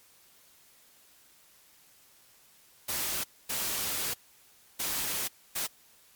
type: noise bursts at uneven times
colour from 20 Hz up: white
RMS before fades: -32 dBFS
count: 4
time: 2.88-3.24 / 3.49-4.14 / 4.79-5.28 / 5.55-5.67 s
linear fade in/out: 10 ms
effects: white hiss -60 dBFS RMS until 6.15 s + MP3 96 kbps